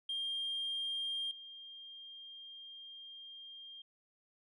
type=tone with level steps; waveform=sine; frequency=3205 Hz; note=G7; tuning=38 cents sharp; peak=-34 / -48 dBFS; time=0.09-3.82 s; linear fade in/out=5 ms; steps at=1.31 s; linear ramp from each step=2 ms; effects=tanh soft clip ceiling -32 dBFS